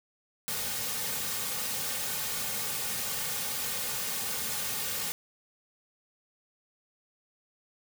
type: noise with comb filter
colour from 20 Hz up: white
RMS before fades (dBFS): -33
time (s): 0.48-5.12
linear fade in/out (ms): 0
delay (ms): 3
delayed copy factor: -0.8
effects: none